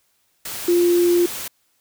sine tone in noise, 349.2 Hz, F4, in tune, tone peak -13 dBFS, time 0.68-1.26 s, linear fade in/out 5 ms, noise white, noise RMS -30 dBFS, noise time 0.45-1.48 s, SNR +14 dB, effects white hiss -65 dBFS RMS until 1.8 s

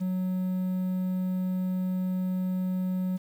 triangle tone with quantisation, 184.7 Hz, F#3, 3 cents flat, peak -24 dBFS, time 0-3.18 s, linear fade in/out 20 ms, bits 9, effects none

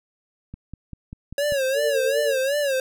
click train, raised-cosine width 5 ms, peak -23 dBFS, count 6, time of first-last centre 0.54-1.522 s, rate 5.09 Hz
square tone with vibrato, 554.4 Hz, C#5, in tune, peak -21 dBFS, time 1.38-2.8 s, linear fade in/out 2 ms, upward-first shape sine, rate 2.7 Hz, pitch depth 110 cents each way
sine tone with tremolo, 455.2 Hz, A#4, 41 cents flat, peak -21 dBFS, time 1.74-2.39 s, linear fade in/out 50 ms, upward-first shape sine, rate 9.6 Hz, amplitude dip 65%
effects none

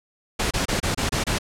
pink noise bursts, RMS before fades -23 dBFS, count 7, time 0.39-1.386 s, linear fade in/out 10 ms, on 120 ms, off 26 ms, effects low-pass 9000 Hz 12 dB/octave

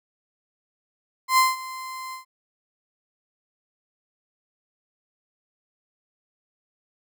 35% pulse tone with ADSR envelope, 1038 Hz, C6, 14 cents flat, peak -12 dBFS, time 1.28-2.25 s, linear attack 98 ms, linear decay 180 ms, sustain -19 dB, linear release 120 ms, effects none

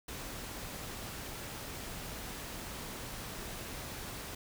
pink noise, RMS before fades -43 dBFS, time 0.08-4.35 s, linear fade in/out 5 ms, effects none

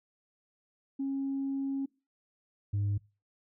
sine tone pair in turn, 272.9 / 101.63 Hz, C#4 / G#2, -27 / -37 cents, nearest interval octave + perfect fourth, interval 1710 cents, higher first, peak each -29 / -25 dBFS, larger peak second, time 0.99-1.86 / 2.73-2.98 s, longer first, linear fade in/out 10 ms, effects noise-tail reverb RT60 0.3 s tail -24 dB re dry + tanh soft clip ceiling -26 dBFS

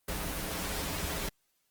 pink noise with comb filter, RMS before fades -35 dBFS, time 0.08-1.29 s, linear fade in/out 5 ms, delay 8.4 ms, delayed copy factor -0.65, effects white hiss -75 dBFS RMS until 1.7 s + Opus 24 kbps

